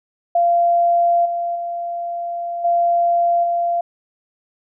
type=tone with level steps; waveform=sine; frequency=690 Hz; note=F5; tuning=21 cents flat; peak=-12 / -19 / -22 / -13 / -16 dBFS; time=0.35-3.81 s; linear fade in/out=5 ms; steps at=1.25 / 1.55 / 2.64 / 3.43 s; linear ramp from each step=10 ms; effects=none